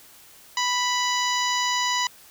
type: harmonic tone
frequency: 987.8 Hz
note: B5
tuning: in tune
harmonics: 1 / 2 / 3 / 4 / 5 / 6 / 7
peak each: -25 / -28 / -30 / -31 / -32 / -33 / -33 dBFS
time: 0.57-2.07 s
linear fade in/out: 2 ms
effects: white hiss -50 dBFS RMS until 2.3 s